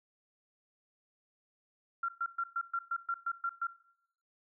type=tone bursts; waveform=sine; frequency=1374 Hz; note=F6; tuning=29 cents flat; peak=-30 dBFS; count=10; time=2.03-3.67 s; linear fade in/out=5 ms; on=56 ms; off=120 ms; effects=noise-tail reverb RT60 0.7 s tail -18 dB re dry